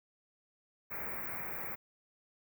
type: band-stop noise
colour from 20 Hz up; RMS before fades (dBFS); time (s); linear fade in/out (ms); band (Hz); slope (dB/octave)
white; -40; 0.9-1.76; 20; 2400 to 15000; 96
effects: none